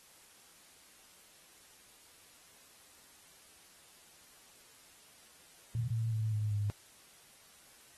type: tone with pitch steps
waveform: sine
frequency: 116.54 / 113.03 / 109.62 / 106.31 / 103.11 Hz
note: A#2 / A2 / A2 / G#2 / G#2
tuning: 0 / +47 / -6 / +41 / -12 cents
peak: -30 dBFS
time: 5.75-6.7 s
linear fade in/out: 0 ms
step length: 190 ms
effects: white hiss -60 dBFS RMS until 7.97 s + AAC 32 kbps